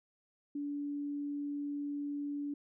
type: tone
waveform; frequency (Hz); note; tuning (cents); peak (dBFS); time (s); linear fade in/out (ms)
sine; 288.1; D4; -33; -35; 0.55-2.54; 5
effects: none